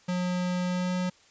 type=tone with pitch glide; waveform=square; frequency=180 to 181.67 Hz; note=F#3 to F#3; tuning=-47 to -31 cents; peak=-27 dBFS; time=0.08-1.1 s; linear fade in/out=10 ms; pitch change=+16 cents; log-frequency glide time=0.65-0.94 s; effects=white hiss -59 dBFS RMS until 1.3 s + resampled to 16000 Hz